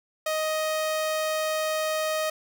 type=tone; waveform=sawtooth; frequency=625 Hz; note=D#5; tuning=8 cents sharp; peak=-21 dBFS; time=0.26-2.3 s; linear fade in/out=5 ms; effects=none